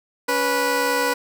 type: tone pair together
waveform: 15% pulse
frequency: 280 / 491.2 Hz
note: C#4 / B4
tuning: +18 / -9 cents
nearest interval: minor seventh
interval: 973 cents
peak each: -20 / -13 dBFS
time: 0.28-1.14 s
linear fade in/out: 10 ms
effects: none